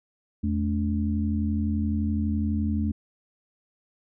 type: tone cluster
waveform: sine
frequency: 82.5 / 215.2 / 287 Hz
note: E2 / A3 / D4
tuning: +2 / -38 / -40 cents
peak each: -26 / -26 / -32 dBFS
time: 0.43-2.92 s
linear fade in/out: 10 ms
effects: none